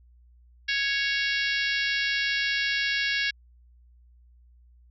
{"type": "harmonic tone", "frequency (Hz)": 554.4, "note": "C#5", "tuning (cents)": 0, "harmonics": [3, 4, 5, 6, 7, 8, 9, 10], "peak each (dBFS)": [-28, -30, -32, -34, -35, -36, -37, -38], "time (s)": [0.68, 3.31], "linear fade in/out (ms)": 10, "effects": ["added 60 Hz sine -53 dBFS peak until 4.9 s"]}